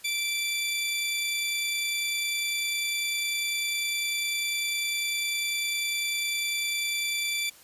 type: tone pair together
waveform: sawtooth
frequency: 2338 / 3492 Hz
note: D7 / A7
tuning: -8 / -14 cents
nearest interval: perfect fifth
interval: 694 cents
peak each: -25 / -29 dBFS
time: 0.04-7.5 s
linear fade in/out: 10 ms
effects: white hiss -53 dBFS RMS until 7.63 s + resampled to 32000 Hz